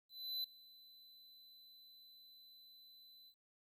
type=tone with ADSR envelope; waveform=square; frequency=4013 Hz; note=B7; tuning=27 cents sharp; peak=-38 dBFS; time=0.09-3.35 s; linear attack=350 ms; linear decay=4 ms; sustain=-22 dB; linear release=73 ms; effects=13-bit